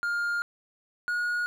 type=tone pair in turn; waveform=triangle; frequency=1409 / 1444.4 Hz; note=F6 / F#6; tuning=+15 / -42 cents; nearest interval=unison; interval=43 cents; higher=second; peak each=-24 dBFS; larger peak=neither; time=0.03-0.42 / 1.08-1.46 s; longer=first; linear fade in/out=0 ms; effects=none